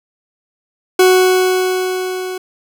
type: tone with level ramp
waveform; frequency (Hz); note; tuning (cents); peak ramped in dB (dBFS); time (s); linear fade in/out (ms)
40% pulse; 370.1; F#4; 0; -5 to -21; 0.99-2.38; 5
effects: none